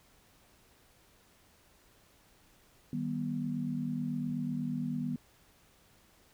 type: chord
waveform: sine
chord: Eb augmented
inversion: none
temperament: just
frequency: 155.56 / 194.45 / 243.1 Hz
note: Eb3 / G3 / B3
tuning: 0 / -14 / -27 cents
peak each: -37 / -39 / -34 dBFS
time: 2.93-5.16 s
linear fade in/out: 2 ms
effects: pink hiss -64 dBFS RMS until 6.33 s